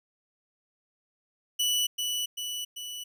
sawtooth tone with echo, 2960 Hz, F#7, in tune, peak -21 dBFS, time 1.59-1.87 s, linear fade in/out 10 ms, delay 390 ms, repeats 3, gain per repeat -4 dB, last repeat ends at 3.04 s, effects none

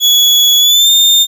35% pulse tone with pitch glide, 3381 to 3624 Hz, G#7 to A#7, +30 to -50 cents, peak -4 dBFS, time 0-1.27 s, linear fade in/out 50 ms, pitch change +120 cents, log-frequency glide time 0.59-0.91 s, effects none

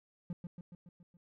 triangle tone with echo, 174.61 Hz, F3, in tune, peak -34 dBFS, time 0.3-0.33 s, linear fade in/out 2 ms, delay 140 ms, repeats 6, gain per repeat -4 dB, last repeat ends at 1.17 s, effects none

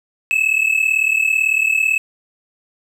triangle tone pair together, 2582 / 2620 Hz, E7 / E7, -37 / -11 cents, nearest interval unison, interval 26 cents, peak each -15 dBFS, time 0.31-1.98 s, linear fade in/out 0 ms, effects none

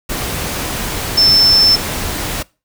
sine tone in noise, 5300 Hz, E8, 9 cents sharp, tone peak -7 dBFS, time 1.17-1.76 s, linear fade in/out 10 ms, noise pink, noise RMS -21 dBFS, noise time 0.09-2.43 s, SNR +11 dB, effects noise-tail reverb RT60 0.3 s tail -23 dB re dry

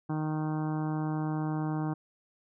harmonic tone, 154.8 Hz, D#3, 9 cents flat, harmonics 1 / 2 / 3 / 4 / 5 / 6 / 7 / 8 / 9 / 10, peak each -31 / -33 / -46 / -47 / -41 / -45 / -46 / -50 / -52 / -53 dBFS, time 0.09-1.94 s, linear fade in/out 10 ms, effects none

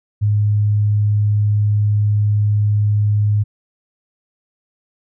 sine tone, 104.4 Hz, G#2, 10 cents sharp, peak -12 dBFS, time 0.21-3.44 s, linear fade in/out 20 ms, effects none

